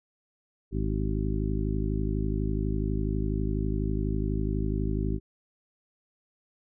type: harmonic tone with a mistuned harmonic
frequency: 52.1 Hz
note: G#1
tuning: 6 cents sharp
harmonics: 1 / 2 / 3 / 4 / 5 / 6 / 7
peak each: -29 / -32 / -34 / -35 / -36 / -37 / -37 dBFS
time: 0.71-5.2 s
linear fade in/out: 50 ms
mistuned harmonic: 7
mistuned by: +74 cents
effects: none